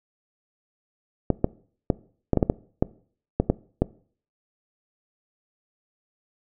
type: clicks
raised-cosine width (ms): 2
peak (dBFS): -5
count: 11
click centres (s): 1.303 / 1.444 / 1.902 / 2.333 / 2.373 / 2.428 / 2.499 / 2.825 / 3.4 / 3.5 / 3.82
effects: noise-tail reverb RT60 0.5 s tail -21 dB re dry